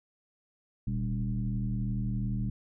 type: tone with frequency modulation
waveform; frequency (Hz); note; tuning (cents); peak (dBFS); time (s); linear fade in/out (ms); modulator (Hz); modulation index
sine; 121.6; B2; -26; -28; 0.87-2.5; 5; 77.2; 1.2
effects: none